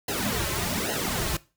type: noise with flanger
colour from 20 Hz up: pink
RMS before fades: -28 dBFS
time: 0.08-1.37 s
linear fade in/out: 5 ms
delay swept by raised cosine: 0.85 to 4.25 ms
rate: 1.2 Hz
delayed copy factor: -1
effects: noise-tail reverb RT60 0.3 s tail -19 dB re dry